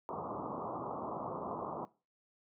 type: low-pass noise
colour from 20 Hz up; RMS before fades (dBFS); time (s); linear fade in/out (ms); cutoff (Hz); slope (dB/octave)
white; -40; 0.09-1.85; 0; 1200; 96
effects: noise-tail reverb RT60 0.3 s tail -19 dB re dry + high-pass 150 Hz 12 dB/octave